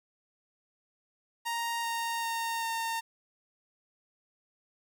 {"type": "tone with pitch steps", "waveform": "sawtooth", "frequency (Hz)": [932.3, 925.9, 919.5, 913.1], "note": ["A#5", "A#5", "A#5", "A#5"], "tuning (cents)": [0, -12, -24, -36], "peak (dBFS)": -27, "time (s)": [1.45, 3.01], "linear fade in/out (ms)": 20, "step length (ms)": 390, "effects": ["10-bit"]}